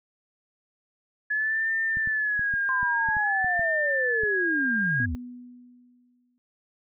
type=tone with vibrato; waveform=sine; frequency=1700 Hz; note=G#6; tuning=40 cents sharp; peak=-23 dBFS; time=1.3-5.06 s; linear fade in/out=10 ms; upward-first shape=sine; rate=0.51 Hz; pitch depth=100 cents each way
type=clicks; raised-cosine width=5 ms; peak=-27 dBFS; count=10; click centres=1.971 / 2.074 / 2.394 / 2.539 / 2.83 / 3.088 / 3.168 / 3.445 / 3.594 / 4.235 s
type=linear sweep; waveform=sine; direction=down; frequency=1046 to 66 Hz; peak=-27 dBFS; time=2.69-5.15 s; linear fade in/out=0 ms
type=tone with exponential decay; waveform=sine; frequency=246.1 Hz; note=B3; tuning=6 cents flat; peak=-29 dBFS; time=5-6.38 s; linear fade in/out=0 ms; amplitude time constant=300 ms
effects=none

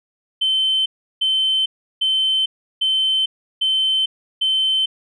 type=tone bursts; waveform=sine; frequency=3080 Hz; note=G7; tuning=31 cents flat; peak=-14 dBFS; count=6; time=0.41-4.86 s; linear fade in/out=10 ms; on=450 ms; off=350 ms; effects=tanh soft clip ceiling -11 dBFS

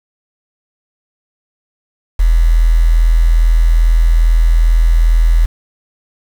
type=tone with quantisation; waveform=sine; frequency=41.2 Hz; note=E1; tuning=in tune; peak=-6 dBFS; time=2.19-5.46 s; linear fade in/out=10 ms; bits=5; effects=none

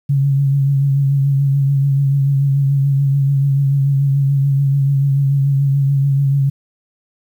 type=tone with vibrato; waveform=sine; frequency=138.59 Hz; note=C#3; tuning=in tune; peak=-11 dBFS; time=0.09-6.5 s; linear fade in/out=10 ms; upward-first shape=triangle; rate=6.9 Hz; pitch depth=39 cents each way; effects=8-bit

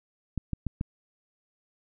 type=clicks; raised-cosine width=5 ms; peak=-17 dBFS; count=4; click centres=0.377 / 0.533 / 0.667 / 0.811 s; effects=none

